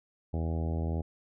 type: harmonic tone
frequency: 81.4 Hz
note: E2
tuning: 21 cents flat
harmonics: 1 / 2 / 3 / 4 / 5 / 6 / 7 / 8 / 9 / 10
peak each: -30 / -36 / -40 / -42 / -44 / -46 / -47 / -48 / -49 / -50 dBFS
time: 0.33-1.02 s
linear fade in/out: 10 ms
effects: none